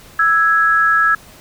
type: tone pair together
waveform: sine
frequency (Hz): 1320 / 1663.1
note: E6 / G#6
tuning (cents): +2 / +2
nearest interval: major third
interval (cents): 400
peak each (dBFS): -13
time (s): 0.19-1.15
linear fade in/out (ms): 5
effects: pink hiss -42 dBFS RMS until 1.4 s